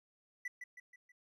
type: tone with echo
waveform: triangle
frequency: 1975.5 Hz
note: B6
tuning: in tune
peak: -36 dBFS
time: 0.45-0.48 s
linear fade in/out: 5 ms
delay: 160 ms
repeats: 4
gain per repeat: -6 dB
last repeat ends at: 1.12 s
effects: none